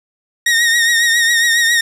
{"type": "tone with vibrato", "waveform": "sawtooth", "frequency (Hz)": 1864.7, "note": "A#6", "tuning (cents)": 0, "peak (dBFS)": -7, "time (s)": [0.46, 1.81], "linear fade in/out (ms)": 5, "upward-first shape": "triangle", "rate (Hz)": 7.3, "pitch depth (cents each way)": 52, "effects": ["low-pass 11000 Hz 12 dB/octave", "8-bit"]}